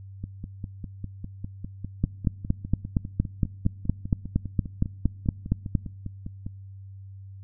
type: two click trains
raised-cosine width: 5 ms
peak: -21 / -9 dBFS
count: 32 / 17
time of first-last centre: 0.24-6.465 / 2.04-5.752 s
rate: 4.98 / 4.31 Hz
effects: noise-tail reverb RT60 1.0 s tail -26 dB re dry + added 97 Hz sine -40 dBFS peak until 7.43 s